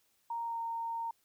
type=tone with pitch glide; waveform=sine; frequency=930 to 920.4 Hz; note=A#5 to A#5; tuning=-4 to -22 cents; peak=-34 dBFS; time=0.3-1.11 s; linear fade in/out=5 ms; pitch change=-18 cents; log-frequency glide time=0.44-0.59 s; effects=white hiss -73 dBFS RMS until 1.24 s